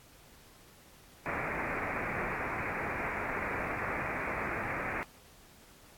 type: low-pass noise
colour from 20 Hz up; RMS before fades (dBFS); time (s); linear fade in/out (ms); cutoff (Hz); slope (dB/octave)
white; -36; 1.26-5.03; 0; 2400; 96
effects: pink hiss -58 dBFS RMS until 5.97 s + AAC 64 kbps